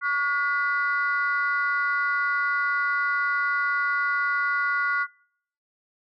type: tone cluster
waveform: sine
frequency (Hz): 1131 / 1440 / 1993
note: C#6 / F#6 / B6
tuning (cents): +34 / -47 / +15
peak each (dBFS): -27 / -23 / -29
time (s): 0.01-5.07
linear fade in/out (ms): 50
effects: noise-tail reverb RT60 0.6 s tail -24 dB re dry + tanh soft clip ceiling -15 dBFS